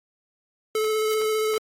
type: tone with vibrato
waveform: square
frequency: 433.4 Hz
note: A4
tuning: 26 cents flat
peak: -22 dBFS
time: 0.75-1.58 s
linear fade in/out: 2 ms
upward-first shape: square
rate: 15 Hz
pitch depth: 10 cents each way
type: noise with exponential growth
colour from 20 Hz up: blue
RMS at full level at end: -31 dBFS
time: 1.01-1.14 s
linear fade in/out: 1 ms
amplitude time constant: 27 ms
effects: AAC 48 kbps